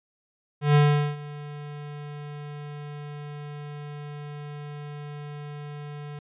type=tone with ADSR envelope; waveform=square; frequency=146.83 Hz; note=D3; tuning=in tune; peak=-15 dBFS; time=0.61-6.19 s; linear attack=140 ms; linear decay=410 ms; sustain=-21 dB; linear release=3 ms; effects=resampled to 8000 Hz